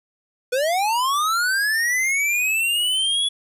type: linear sweep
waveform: square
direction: up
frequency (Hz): 481.5 to 3410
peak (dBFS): -19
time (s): 0.52-3.29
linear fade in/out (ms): 10
effects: resampled to 32000 Hz + 9-bit